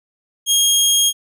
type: tone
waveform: 20% pulse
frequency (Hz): 3257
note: G#7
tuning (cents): -34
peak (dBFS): -7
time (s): 0.46-1.13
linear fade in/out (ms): 50
effects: none